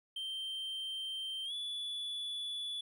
triangle tone with pitch glide, 3136 to 3440 Hz, G7 to A7, 0 to -40 cents, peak -36 dBFS, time 0.16-2.81 s, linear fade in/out 5 ms, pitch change +160 cents, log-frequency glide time 1.45-1.53 s, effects none

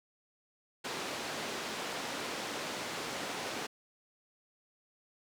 pink band-pass noise, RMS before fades -39 dBFS, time 0.84-3.67 s, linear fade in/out 10 ms, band 280 to 6300 Hz, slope 12 dB/octave, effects none

